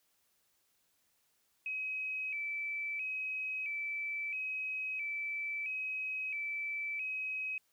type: tone with vibrato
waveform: sine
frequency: 2426 Hz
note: D#7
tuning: 44 cents flat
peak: -35 dBFS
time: 1.66-7.58 s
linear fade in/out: 2 ms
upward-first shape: square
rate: 0.75 Hz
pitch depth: 79 cents each way
effects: white hiss -75 dBFS RMS until 7.72 s